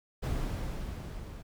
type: noise with level ramp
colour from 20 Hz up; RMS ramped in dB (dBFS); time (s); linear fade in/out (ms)
brown; -31 to -44; 0.22-1.43; 20
effects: none